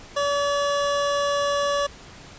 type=tone; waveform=25% pulse; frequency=571 Hz; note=D5; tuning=49 cents flat; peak=-17 dBFS; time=0.16-1.87 s; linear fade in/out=10 ms; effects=pink hiss -44 dBFS RMS until 2.38 s + resampled to 16000 Hz